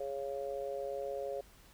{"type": "harmonic tone", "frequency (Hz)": 138.59, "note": "C#3", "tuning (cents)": 0, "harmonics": [3, 4, 5], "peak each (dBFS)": [-41, -38, -45], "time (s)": [0, 1.41], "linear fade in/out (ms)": 5, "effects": ["added 50 Hz sine -64 dBFS peak until 1.73 s", "pink hiss -61 dBFS RMS until 1.73 s"]}